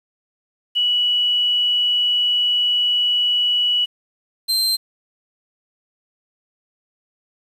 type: tone pair in turn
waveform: sine / 40% pulse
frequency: 2940 / 4136 Hz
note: F#7 / C8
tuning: -12 / -21 cents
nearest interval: tritone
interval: 591 cents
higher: second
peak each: -15 dBFS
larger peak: neither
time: 0.75-3.86 / 4.48-4.77 s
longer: first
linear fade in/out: 20 ms
effects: resampled to 32000 Hz + 8-bit